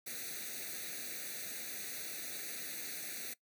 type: noise with comb filter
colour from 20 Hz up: white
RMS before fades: -43 dBFS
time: 0.06-3.34 s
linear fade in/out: 10 ms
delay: 0.48 ms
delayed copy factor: +0.95
effects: noise-tail reverb RT60 0.1 s tail -20 dB re dry + high-pass 200 Hz 12 dB/octave